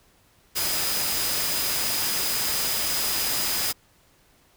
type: tone in noise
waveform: sine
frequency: 4978 Hz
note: D#8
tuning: in tune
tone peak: -31 dBFS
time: 0.55-3.73 s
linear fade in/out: 20 ms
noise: white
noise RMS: -26 dBFS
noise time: 0.55-3.73 s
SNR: -8 dB
effects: pink hiss -60 dBFS RMS until 4.56 s